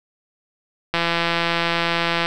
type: click train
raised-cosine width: 0.3 ms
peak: -4 dBFS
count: 224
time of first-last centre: 0.94-2.26 s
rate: 169 Hz
effects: none